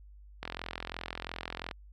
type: click train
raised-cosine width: 0.3 ms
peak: -20 dBFS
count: 56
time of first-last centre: 0.43-1.712 s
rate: 42.9 Hz
effects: added 50 Hz sine -50 dBFS peak until 1.92 s